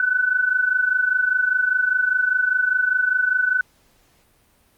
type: tone pair together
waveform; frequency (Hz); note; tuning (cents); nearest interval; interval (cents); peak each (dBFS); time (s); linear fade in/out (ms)
sine; 1480 / 1505; F#6 / F#6; 0 / +29; unison; 29; -22 / -18; 0-3.61; 2
effects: pink hiss -59 dBFS RMS until 4.77 s + Opus 32 kbps